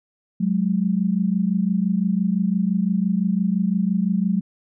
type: tone pair together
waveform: sine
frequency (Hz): 184.13 / 210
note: F#3 / G#3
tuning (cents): -8 / +19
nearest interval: major second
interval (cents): 227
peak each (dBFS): -20 / -21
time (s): 0.4-4.41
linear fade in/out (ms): 10
effects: none